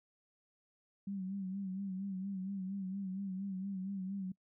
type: tone with vibrato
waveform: sine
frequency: 192.4 Hz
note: G3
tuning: 32 cents flat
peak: -37 dBFS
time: 1.07-4.32 s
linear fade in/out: 5 ms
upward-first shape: sine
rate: 4.3 Hz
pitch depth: 66 cents each way
effects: noise-tail reverb RT60 0.1 s tail -24 dB re dry